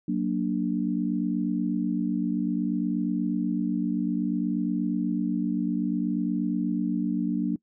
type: chord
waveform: sine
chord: Gb augmented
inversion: none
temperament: equal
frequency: 185 / 233.1 / 293.7 Hz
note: Gb3 / Bb3 / D4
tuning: 0 / 0 / 0 cents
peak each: -28 dBFS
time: 0.08-7.56 s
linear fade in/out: 5 ms
effects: noise-tail reverb RT60 0.1 s tail -24 dB re dry